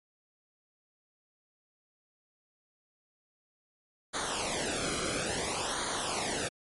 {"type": "noise with flanger", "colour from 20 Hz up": "pink", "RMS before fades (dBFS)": -33, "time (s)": [4.13, 6.49], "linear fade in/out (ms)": 20, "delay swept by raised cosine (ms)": [0.37, 1.12], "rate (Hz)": 0.58, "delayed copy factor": -0.8, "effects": ["MP3 48 kbps"]}